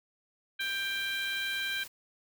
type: harmonic tone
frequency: 790 Hz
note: G5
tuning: 13 cents sharp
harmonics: 2 / 3 / 4 / 5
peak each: -34 / -37 / -38 / -39 dBFS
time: 0.59-1.84 s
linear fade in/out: 10 ms
type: noise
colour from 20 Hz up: white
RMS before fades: -46 dBFS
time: 0.6-1.88 s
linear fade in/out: 10 ms
effects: none